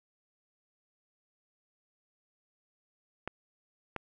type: clicks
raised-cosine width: 0.5 ms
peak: -20 dBFS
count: 2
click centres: 3.276 / 3.963 s
effects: none